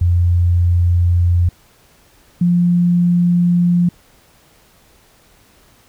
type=tone pair in turn; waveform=sine; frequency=87.31 / 174.98 Hz; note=F2 / F3; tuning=0 / +4 cents; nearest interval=octave; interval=1204 cents; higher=second; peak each=-10 dBFS; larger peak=neither; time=0.01-1.49 / 2.41-3.89 s; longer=neither; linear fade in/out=5 ms; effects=pink hiss -51 dBFS RMS until 5.88 s